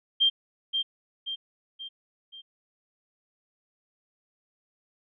sine tone with echo, 3177 Hz, G7, 23 cents sharp, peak -18 dBFS, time 0.2-0.3 s, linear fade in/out 20 ms, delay 530 ms, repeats 4, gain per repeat -6 dB, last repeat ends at 2.42 s, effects none

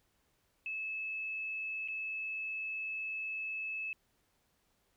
sine tone with dropouts, 2604 Hz, E7, 22 cents flat, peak -36 dBFS, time 0.66-3.93 s, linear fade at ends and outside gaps 1 ms, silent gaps 1.877-1.884 s, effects pink hiss -75 dBFS RMS until 4.96 s

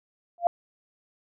sine tone with exponential growth, 692 Hz, F5, 16 cents flat, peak -13 dBFS, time 0.38-0.47 s, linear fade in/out 1 ms, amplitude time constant 18 ms, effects none

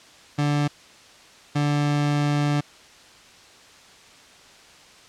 30% pulse tone bursts at uneven times, 146.1 Hz, D3, 9 cents flat, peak -17 dBFS, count 2, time 0.38-0.68 / 1.55-2.61 s, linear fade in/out 10 ms, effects white hiss -49 dBFS RMS until 5.08 s + low-pass 6000 Hz 12 dB/octave

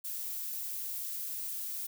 violet noise, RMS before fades -38 dBFS, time 0.04-1.87 s, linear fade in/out 10 ms, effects none

